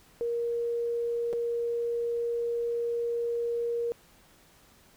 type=tone with dropouts; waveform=sine; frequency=470.6 Hz; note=A#4; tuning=16 cents sharp; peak=-27 dBFS; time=0.21-3.92 s; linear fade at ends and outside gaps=0 ms; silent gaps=1.329-1.334 s; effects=pink hiss -59 dBFS RMS until 4.96 s